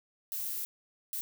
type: noise bursts at uneven times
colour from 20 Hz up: violet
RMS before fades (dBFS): -36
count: 2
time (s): 0.32-0.65 / 1.13-1.21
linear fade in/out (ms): 0
effects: none